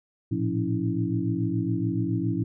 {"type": "tone cluster", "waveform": "sine", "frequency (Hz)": [110.7, 117.8, 175.5, 279.3, 324.8], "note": ["A2", "A#2", "F3", "C#4", "E4"], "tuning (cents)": [11, 19, 9, 13, -26], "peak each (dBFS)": -30, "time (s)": [0.31, 2.44], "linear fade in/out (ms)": 10, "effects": []}